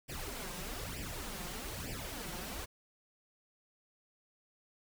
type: noise with flanger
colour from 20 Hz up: pink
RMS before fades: -42 dBFS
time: 0.08-2.66 s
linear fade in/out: 20 ms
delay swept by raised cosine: 0.38 to 5.68 ms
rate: 1.1 Hz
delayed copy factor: +0.8
effects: none